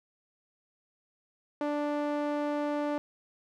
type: tone with band-pass filter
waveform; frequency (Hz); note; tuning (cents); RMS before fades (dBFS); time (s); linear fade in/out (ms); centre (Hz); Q
sawtooth; 293.7; D4; 0; -31; 1.61-2.98; 0; 590; 0.99
effects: none